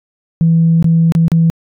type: tone with dropouts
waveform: sine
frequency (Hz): 164.81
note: E3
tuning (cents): 0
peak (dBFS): -6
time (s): 0.41-1.5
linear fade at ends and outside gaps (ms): 0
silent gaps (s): 0.826-0.844 / 1.121-1.151 / 1.281-1.318
effects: tanh soft clip ceiling -2 dBFS